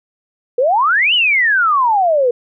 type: exponential two-way sweep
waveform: sine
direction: up then down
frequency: 469.3 to 3058 to 469.3 Hz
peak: -10 dBFS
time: 0.58-2.31 s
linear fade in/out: 5 ms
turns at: 1.14 s
effects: none